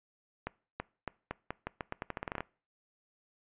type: accelerating click train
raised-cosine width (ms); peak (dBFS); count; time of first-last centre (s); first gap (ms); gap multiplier
0.5; -20; 17; 0.47-2.406; 330; 0.84
effects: noise-tail reverb RT60 0.4 s tail -23 dB re dry + resampled to 8000 Hz